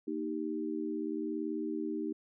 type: chord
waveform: sine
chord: Eb major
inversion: second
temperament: equal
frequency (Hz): 233.1 / 311.1 / 392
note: Bb3 / Eb4 / G4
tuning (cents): 0 / 0 / 0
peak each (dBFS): -40 / -35 / -39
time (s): 0.07-2.13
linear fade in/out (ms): 10
effects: none